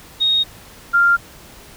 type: tone pair in turn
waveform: sine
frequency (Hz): 3735 / 1393.4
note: A#7 / F6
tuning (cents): +3 / -4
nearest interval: octave + perfect fourth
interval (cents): 1707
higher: first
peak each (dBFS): -13 / -10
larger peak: second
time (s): 0.2-0.44 / 0.93-1.17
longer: neither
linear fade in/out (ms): 20
effects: pink hiss -42 dBFS RMS until 1.76 s